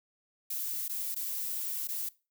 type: noise with dropouts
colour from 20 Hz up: violet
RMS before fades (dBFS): -35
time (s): 0.5-2.09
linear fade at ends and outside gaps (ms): 5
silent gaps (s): 0.881-0.894 / 1.146-1.161 / 1.874-1.886
effects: noise-tail reverb RT60 0.3 s tail -21 dB re dry